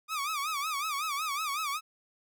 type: tone with vibrato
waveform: sawtooth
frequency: 1197 Hz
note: D6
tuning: 33 cents sharp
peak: -27 dBFS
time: 0.08-1.81 s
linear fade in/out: 50 ms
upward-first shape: sine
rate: 5.4 Hz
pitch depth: 140 cents each way
effects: none